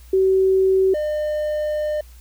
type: tone pair in turn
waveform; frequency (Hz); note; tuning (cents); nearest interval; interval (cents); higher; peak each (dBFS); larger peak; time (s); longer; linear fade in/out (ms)
sine / triangle; 380.6 / 604.2; F#4 / D5; +49 / +49; minor sixth; 800; second; -13 / -18; first; 0.13-0.94 / 0.94-2.01; second; 5
effects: added 60 Hz sine -41 dBFS peak until 2.2 s + white hiss -53 dBFS RMS until 2.2 s